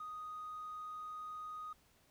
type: tone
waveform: triangle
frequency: 1244.5 Hz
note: D#6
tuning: in tune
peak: -40 dBFS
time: 0-1.73 s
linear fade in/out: 5 ms
effects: tanh soft clip ceiling -40 dBFS + pink hiss -70 dBFS RMS until 2.1 s